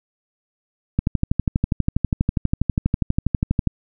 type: click train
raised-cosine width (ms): 5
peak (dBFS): -5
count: 34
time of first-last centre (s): 0.99-3.673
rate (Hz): 12.3
effects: none